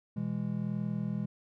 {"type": "chord", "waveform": "triangle", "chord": "E major", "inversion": "second", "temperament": "just", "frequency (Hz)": [123.61, 164.81, 206], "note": ["B2", "E3", "G#3"], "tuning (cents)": [2, 0, -14], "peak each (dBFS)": [-35, -34, -32], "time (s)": [0.16, 1.26], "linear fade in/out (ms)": 10, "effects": []}